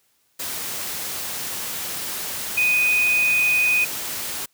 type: tone in noise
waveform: sine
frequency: 2489 Hz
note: D#7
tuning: in tune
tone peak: -16 dBFS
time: 2.57-3.85 s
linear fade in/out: 10 ms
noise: white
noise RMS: -29 dBFS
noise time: 0.39-4.46 s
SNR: +10 dB
effects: white hiss -65 dBFS RMS until 4.53 s + high-pass 60 Hz 12 dB/octave

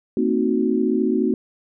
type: chord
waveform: sine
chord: C half-diminished seventh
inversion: third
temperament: equal with one note detuned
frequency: 227.2 / 261.6 / 311.1 / 370 Hz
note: Bb3 / C4 / Eb4 / Gb4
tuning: -44 / 0 / 0 / 0 cents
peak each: -22 / -22 / -24 / -22 dBFS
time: 0.17-1.34 s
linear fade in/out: 2 ms
effects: none

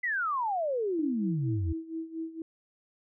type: exponential sweep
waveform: sine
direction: down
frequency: 2045 to 77.1 Hz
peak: -27 dBFS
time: 0.03-1.73 s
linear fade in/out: 10 ms
type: tone with tremolo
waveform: sine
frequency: 324.8 Hz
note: E4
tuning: 26 cents flat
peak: -31 dBFS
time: 0.99-2.42 s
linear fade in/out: 2 ms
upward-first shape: sine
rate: 4.3 Hz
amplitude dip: 80%
effects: none

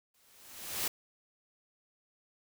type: noise with exponential growth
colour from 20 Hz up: white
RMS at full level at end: -31 dBFS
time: 0.14-0.88 s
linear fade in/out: 5 ms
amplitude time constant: 160 ms
effects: none

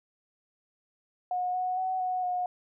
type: tone with pitch steps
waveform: sine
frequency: 725 / 735 / 749 / 736 / 723 Hz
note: F#5 / F#5 / F#5 / F#5 / F#5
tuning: -35 / -12 / +21 / -9 / -40 cents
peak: -27 dBFS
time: 1.31-2.46 s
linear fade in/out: 2 ms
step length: 230 ms
effects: none

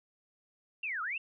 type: linear two-way sweep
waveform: sine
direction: down then up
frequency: 2794 to 1218 to 2794 Hz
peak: -33 dBFS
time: 0.83-1.18 s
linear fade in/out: 5 ms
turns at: 1.02 s
effects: none

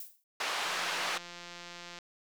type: noise with exponential decay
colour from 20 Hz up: violet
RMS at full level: -40 dBFS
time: 0-0.24 s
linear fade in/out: 2 ms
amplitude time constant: 52 ms
type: band-pass noise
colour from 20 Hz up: pink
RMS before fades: -34 dBFS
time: 0.4-1.18 s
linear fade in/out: 5 ms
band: 830 to 4700 Hz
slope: 12 dB/octave
type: click train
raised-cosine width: 0.2 ms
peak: -28 dBFS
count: 232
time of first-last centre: 0.66-1.988 s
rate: 174 Hz
effects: none

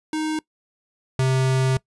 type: tone pair in turn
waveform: square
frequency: 311.1 / 131.26 Hz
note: D#4 / C3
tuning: 0 / +6 cents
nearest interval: octave + minor third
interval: 1494 cents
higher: first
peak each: -23 / -18 dBFS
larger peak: second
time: 0.13-0.39 / 1.19-1.77 s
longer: second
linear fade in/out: 2 ms
effects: noise-tail reverb RT60 0.1 s tail -22 dB re dry + resampled to 24000 Hz

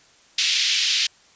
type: band-pass noise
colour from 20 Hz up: white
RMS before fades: -21 dBFS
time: 0.38-1.07 s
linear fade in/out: 5 ms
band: 2400 to 5100 Hz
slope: 24 dB/octave
effects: white hiss -54 dBFS RMS until 1.35 s + resampled to 16000 Hz

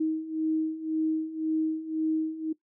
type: beating tone pair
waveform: sine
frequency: 314.7 / 316.6 Hz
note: D#4 / D#4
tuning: +20 / +30 cents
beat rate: 1.9 Hz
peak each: -31 / -27 dBFS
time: 0-2.53 s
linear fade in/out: 10 ms
effects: noise-tail reverb RT60 0.1 s tail -18 dB re dry

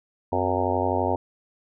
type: harmonic tone with a mistuned harmonic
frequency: 91.8 Hz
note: F#2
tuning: 13 cents flat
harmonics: 1 / 3 / 4 / 5 / 6 / 7 / 8 / 9 / 10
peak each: -30 / -30 / -30 / -30 / -30 / -30 / -30 / -30 / -30 dBFS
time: 0.32-1.16 s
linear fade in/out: 5 ms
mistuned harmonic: 3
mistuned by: -98 cents
effects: none

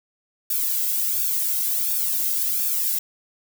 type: noise with flanger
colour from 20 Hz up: violet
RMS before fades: -23 dBFS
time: 0.5-2.99 s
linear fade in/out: 5 ms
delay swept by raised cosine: 0.98 to 1.72 ms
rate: 1.4 Hz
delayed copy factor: -1
effects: none

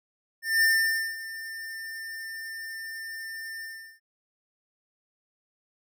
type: tone with ADSR envelope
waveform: square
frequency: 1798 Hz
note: A6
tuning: 37 cents sharp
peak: -19 dBFS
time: 0.42-4 s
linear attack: 200 ms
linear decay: 530 ms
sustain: -17 dB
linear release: 390 ms
effects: none

